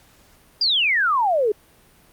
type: exponential sweep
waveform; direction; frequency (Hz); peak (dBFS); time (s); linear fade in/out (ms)
sine; down; 4978 to 400; -16; 0.61-1.52; 5
effects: pink hiss -54 dBFS RMS until 2.12 s + Opus 48 kbps